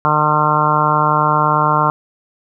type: harmonic tone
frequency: 151.5 Hz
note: D#3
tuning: 46 cents flat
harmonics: 1 / 2 / 3 / 4 / 5 / 6 / 7 / 8 / 9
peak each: -20 / -26 / -26 / -23 / -23 / -18 / -16 / -21 / -19 dBFS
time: 0.05-1.9 s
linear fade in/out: 0 ms
effects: none